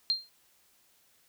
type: tone with exponential decay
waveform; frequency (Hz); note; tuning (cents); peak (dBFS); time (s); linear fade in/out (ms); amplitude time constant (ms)
sine; 4186; C8; 0; -21; 0.1-0.29; 0; 40
effects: white hiss -66 dBFS RMS until 1.28 s